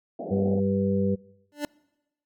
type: band-pass noise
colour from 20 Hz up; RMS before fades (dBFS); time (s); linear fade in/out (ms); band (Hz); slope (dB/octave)
white; -35; 0.19-0.6; 5; 160 to 740; 96
type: harmonic tone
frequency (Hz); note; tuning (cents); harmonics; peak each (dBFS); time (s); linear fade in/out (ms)
98; G2; 0; 1 / 2 / 4 / 5; -30 / -24 / -31 / -28; 0.3-1.16; 20
type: tone with exponential growth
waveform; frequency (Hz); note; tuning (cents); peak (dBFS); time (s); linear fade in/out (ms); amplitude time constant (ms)
25% pulse; 293.7; D4; 0; -20; 1.52-1.65; 1; 28
effects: noise-tail reverb RT60 1.0 s tail -25 dB re dry